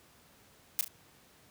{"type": "noise with echo", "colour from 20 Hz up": "blue", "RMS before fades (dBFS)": -28, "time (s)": [0.79, 0.81], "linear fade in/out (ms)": 0, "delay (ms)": 35, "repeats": 2, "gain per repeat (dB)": -9, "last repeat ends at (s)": 0.88, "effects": ["pink hiss -61 dBFS RMS until 1.5 s", "high-pass 80 Hz 12 dB/octave"]}